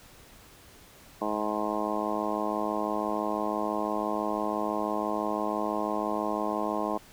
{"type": "harmonic tone", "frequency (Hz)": 106, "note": "G#2", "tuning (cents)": 36, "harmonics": [2, 3, 4, 5, 6, 7, 8, 9, 10], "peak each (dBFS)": [-36, -34, -37, -38, -34, -37, -37, -38, -35], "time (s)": [1.21, 6.98], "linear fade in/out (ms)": 10, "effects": ["pink hiss -53 dBFS RMS until 7.12 s"]}